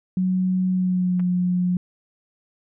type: tone with pitch glide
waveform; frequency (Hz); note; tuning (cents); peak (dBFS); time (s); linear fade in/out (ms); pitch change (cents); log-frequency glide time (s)
sine; 185 to 179.73; F#3 to F3; 0 to +50; -18; 0.17-1.77; 2; -50; 0.71-1.23
type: clicks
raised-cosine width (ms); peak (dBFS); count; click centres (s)
0.5; -27 / -30; 2; 1.196 / 1.202
effects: none